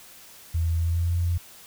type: tone with pitch glide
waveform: sine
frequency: 82.8 to 86.42 Hz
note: E2 to F2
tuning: +8 to -18 cents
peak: -21 dBFS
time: 0.54-1.38 s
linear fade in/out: 10 ms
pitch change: +74 cents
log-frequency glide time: 0.77-1.15 s
effects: white hiss -48 dBFS RMS until 1.66 s